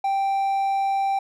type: tone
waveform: triangle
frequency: 784 Hz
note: G5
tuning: in tune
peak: -18 dBFS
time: 0.04-1.19 s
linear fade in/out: 5 ms
effects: none